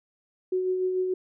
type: tone with tremolo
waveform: sine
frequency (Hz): 370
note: F#4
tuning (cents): 0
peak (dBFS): -22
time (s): 0.52-1.14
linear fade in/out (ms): 5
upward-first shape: sine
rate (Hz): 6.8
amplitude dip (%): 35
effects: none